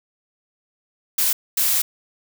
blue noise bursts at uneven times, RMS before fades -19 dBFS, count 2, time 1.18-1.33 / 1.57-1.82 s, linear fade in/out 5 ms, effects none

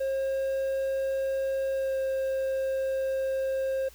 triangle tone with pitch glide, 537 to 532.4 Hz, C5 to C5, +45 to +30 cents, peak -24 dBFS, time 0-3.89 s, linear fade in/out 10 ms, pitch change -15 cents, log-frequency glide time 1.73-1.98 s, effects added 60 Hz sine -53 dBFS peak until 3.94 s + white hiss -55 dBFS RMS until 3.94 s

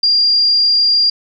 sine tone, 4789 Hz, D8, 33 cents sharp, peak -9 dBFS, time 0.03-1.1 s, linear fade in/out 5 ms, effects none

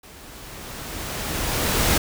pink noise with level ramp, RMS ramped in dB -45 to -18 dBFS, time 0.03-1.98 s, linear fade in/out 5 ms, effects none

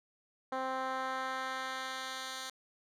10% pulse tone with band-pass filter sweep, 261.6 Hz, C4, in tune, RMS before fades -38 dBFS, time 0.52-2.5 s, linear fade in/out 5 ms, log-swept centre 720 to 4800 Hz, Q 0.8, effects none

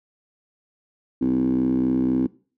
10% pulse tone with band-pass filter, 64 Hz, C2, 38 cents flat, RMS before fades -21 dBFS, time 1.21-2.27 s, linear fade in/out 10 ms, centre 280 Hz, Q 8.4, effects noise-tail reverb RT60 0.4 s tail -20 dB re dry

